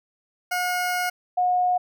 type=tone pair in turn; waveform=20% pulse / sine; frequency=721 / 723.9 Hz; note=F#5 / F#5; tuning=-45 / -38 cents; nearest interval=unison; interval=7 cents; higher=second; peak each=-18 dBFS; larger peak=neither; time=0.51-1.1 / 1.37-1.78 s; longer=first; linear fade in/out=10 ms; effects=none